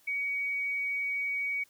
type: tone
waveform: sine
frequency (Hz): 2254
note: C#7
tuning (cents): +28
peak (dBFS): -29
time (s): 0.07-1.64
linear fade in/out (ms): 10
effects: white hiss -64 dBFS RMS until 1.69 s